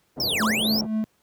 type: low-pass noise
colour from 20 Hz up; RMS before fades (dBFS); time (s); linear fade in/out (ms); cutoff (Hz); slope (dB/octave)
white; -33; 0.16-0.87; 20; 660; 24
type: linear two-way sweep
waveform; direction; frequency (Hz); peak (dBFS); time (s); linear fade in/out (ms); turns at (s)
square; down then up; 5580 to 932.3 to 5580; -23; 0.2-0.81; 2; 0.44
type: tone with tremolo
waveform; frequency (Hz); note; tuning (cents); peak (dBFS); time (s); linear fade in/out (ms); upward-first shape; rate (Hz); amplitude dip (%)
triangle; 217.8; A3; -17; -19; 0.4-1.04; 0; sine; 3.9; 60
effects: pink hiss -66 dBFS RMS until 1.22 s + high-pass 80 Hz 12 dB/octave